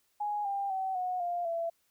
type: tone with pitch steps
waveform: sine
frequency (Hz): 830.6 / 795.8 / 762.5 / 730.6 / 700.1 / 670.8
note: G#5 / G5 / G5 / F#5 / F5 / E5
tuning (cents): 0 / +26 / -48 / -22 / +4 / +30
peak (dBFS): -30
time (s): 0.2-1.7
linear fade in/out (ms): 10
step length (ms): 250
effects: white hiss -73 dBFS RMS until 1.9 s